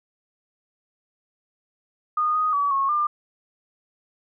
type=tone with pitch steps; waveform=sine; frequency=1228 / 1245 / 1141 / 1094 / 1198 Hz; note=D#6 / D#6 / C#6 / C#6 / D6; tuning=-23 / +1 / +50 / -23 / +34 cents; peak=-19 dBFS; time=2.17-3.07 s; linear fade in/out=5 ms; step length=180 ms; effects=none